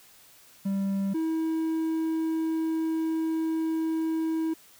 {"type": "tone pair in turn", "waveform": "triangle", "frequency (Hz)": [196, 321.9], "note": ["G3", "E4"], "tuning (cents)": [0, -41], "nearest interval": "major sixth", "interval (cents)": 859, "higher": "second", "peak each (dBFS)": -23, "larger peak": "neither", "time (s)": [[0.65, 1.14], [1.14, 4.54]], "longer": "second", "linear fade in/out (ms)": 10, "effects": ["white hiss -55 dBFS RMS until 4.79 s"]}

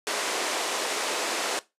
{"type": "band-pass noise", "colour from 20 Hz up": "pink", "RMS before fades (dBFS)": -29, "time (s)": [0.07, 1.59], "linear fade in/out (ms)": 0, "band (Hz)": [360, 9400], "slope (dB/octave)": 24, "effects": ["noise-tail reverb RT60 0.2 s tail -17 dB re dry", "resampled to 32000 Hz"]}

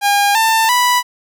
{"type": "tone with pitch steps", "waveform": "sawtooth", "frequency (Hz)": [810, 893.6, 985.8], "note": ["G#5", "A5", "B5"], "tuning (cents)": [-43, 27, -3], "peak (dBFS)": -7, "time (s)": [0.01, 1.03], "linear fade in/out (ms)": 50, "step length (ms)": 340, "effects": []}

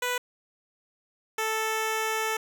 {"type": "tone pair in turn", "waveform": "10% pulse", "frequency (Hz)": [493.9, 440], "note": ["B4", "A4"], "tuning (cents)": [0, 0], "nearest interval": "major second", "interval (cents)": 200, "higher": "first", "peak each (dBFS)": [-18, -18], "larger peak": "neither", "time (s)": [[0.02, 0.18], [1.38, 2.37]], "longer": "second", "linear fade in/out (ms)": 5, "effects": []}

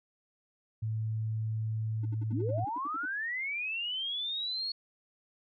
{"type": "tone", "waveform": "sine", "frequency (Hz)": 110, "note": "A2", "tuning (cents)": 0, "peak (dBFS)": -30, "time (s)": [0.82, 2.65], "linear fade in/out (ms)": 10}
{"type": "tone bursts", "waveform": "triangle", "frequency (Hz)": 296.4, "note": "D4", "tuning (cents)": 16, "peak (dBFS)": -38, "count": 12, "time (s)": [2.03, 3.056], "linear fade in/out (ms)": 5, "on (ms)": 25, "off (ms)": 66}
{"type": "linear sweep", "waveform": "sine", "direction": "up", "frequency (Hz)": [211, 4370], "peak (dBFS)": -32, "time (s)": [2.32, 4.72], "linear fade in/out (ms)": 5}
{"effects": []}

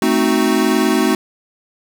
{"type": "chord", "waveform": "square", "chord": "A diminished seventh", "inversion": "none", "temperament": "equal", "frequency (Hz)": [220, 261.6, 311.1, 370], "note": ["A3", "C4", "Eb4", "Gb4"], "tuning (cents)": [0, 0, 0, 0], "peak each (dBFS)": -19, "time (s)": [0.02, 1.15], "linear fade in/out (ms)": 2, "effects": []}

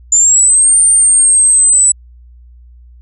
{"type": "linear two-way sweep", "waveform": "sine", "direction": "up then down", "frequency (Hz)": [7040, 8930, 7910], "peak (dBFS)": -5, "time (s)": [0.12, 1.92], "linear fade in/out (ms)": 5, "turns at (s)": 0.8, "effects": ["added 60 Hz sine -36 dBFS peak until 3.01 s"]}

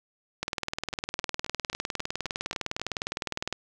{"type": "two click trains", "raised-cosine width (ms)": 0.2, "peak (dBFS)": [-21, -12], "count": [8, 62], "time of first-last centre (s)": [[0.93, 2.797], [0.43, 3.526]], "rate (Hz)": [3.75, 19.7], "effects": []}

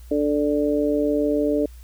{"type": "harmonic tone", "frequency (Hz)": 146.83, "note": "D3", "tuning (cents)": 0, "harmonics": [2, 3, 4], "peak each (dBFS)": [-21, -23, -24], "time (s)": [0.11, 1.66], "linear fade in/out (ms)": 5, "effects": ["added 60 Hz sine -39 dBFS peak until 1.83 s", "white hiss -55 dBFS RMS until 1.83 s"]}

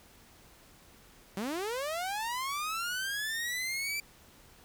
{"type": "linear sweep", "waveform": "sawtooth", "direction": "up", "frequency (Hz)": [183.1, 2349], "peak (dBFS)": -29, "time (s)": [1.37, 4], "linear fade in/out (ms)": 2, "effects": ["pink hiss -58 dBFS RMS until 4.64 s"]}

